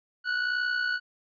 45% pulse tone with amplitude modulation, 1476 Hz, F#6, 5 cents flat, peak -23 dBFS, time 0.24-1 s, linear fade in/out 50 ms, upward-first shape sine, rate 61.6 Hz, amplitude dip 55%, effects resampled to 11025 Hz

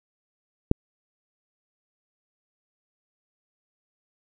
click, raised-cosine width 3 ms, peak -4 dBFS, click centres 0.714 s, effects none

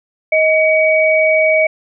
sine tone pair together, 630 / 2263 Hz, D#5 / C#7, +21 / +35 cents, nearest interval octave + minor seventh, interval 2214 cents, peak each -11 / -13 dBFS, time 0.32-1.67 s, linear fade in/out 5 ms, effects none

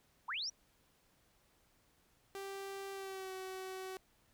sine linear sweep, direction up, 784 to 5920 Hz, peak -37 dBFS, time 0.28-0.5 s, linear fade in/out 10 ms
sawtooth tone with pitch glide, 392 to 376.9 Hz, G4 to F#4, 0 to +32 cents, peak -39 dBFS, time 2.35-3.97 s, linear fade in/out 0 ms, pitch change -68 cents, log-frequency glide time 2.92-3.32 s
effects pink hiss -72 dBFS RMS until 4.33 s

